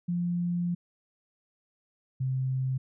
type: tone pair in turn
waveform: sine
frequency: 174.61 / 130.81 Hz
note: F3 / C3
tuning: 0 / 0 cents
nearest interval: perfect fourth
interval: 500 cents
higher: first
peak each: -26 dBFS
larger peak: neither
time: 0.08-0.75 / 2.2-2.78 s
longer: first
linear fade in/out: 10 ms
effects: none